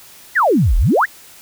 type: exponential two-way sweep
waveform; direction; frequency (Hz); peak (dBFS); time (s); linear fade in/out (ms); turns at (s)
sine; down then up; 2093 to 35 to 2093; -10; 0.35-1.06; 20; 0.77
effects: white hiss -42 dBFS RMS until 1.41 s